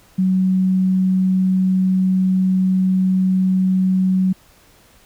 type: tone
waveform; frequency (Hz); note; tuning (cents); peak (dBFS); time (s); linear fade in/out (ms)
sine; 187; F#3; +19; -13; 0.18-4.33; 10
effects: pink hiss -51 dBFS RMS until 5.05 s